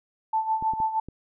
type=tone with tremolo; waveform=sine; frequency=881 Hz; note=A5; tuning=2 cents sharp; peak=-20 dBFS; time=0.33-1 s; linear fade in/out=5 ms; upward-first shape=sine; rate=6.4 Hz; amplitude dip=70%
type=clicks; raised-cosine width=3 ms; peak=-26 dBFS; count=4; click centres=0.625 / 0.736 / 0.802 / 1.086 s
effects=none